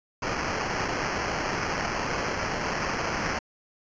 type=noise with sample-and-hold; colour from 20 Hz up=white; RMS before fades=-29 dBFS; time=0.22-3.39 s; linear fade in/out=5 ms; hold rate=3675 Hz; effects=resampled to 16000 Hz